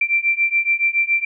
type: beating tone pair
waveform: sine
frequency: 2349 / 2356.1 Hz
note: D7 / D7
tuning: 0 / +5 cents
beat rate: 7.1 Hz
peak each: -19 / -18 dBFS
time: 0.01-1.25 s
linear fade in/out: 5 ms
effects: none